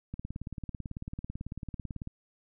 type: click train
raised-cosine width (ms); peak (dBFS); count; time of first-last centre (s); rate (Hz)
5; -25; 36; 0.14-2.074; 18.1
effects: none